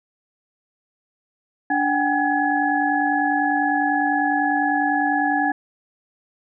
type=tone cluster; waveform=sine; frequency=291.3 / 758 / 808 / 1692 Hz; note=D4 / F#5 / G#5 / G#6; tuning=-14 / +42 / -48 / +32 cents; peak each=-23 dBFS; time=1.7-5.52 s; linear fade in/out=5 ms; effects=none